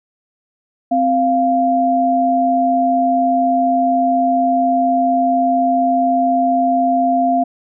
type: tone pair together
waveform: sine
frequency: 260.7 / 695.1 Hz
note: C4 / F5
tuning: -6 / -8 cents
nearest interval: octave + perfect fourth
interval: 1698 cents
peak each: -17 / -13 dBFS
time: 0.91-7.44 s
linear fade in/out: 10 ms
effects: none